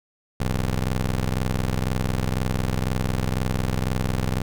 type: ring-modulated tone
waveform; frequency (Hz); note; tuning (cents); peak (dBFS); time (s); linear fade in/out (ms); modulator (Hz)
20% pulse; 64; C2; -38; -14; 0.4-4.42; 5; 43
effects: none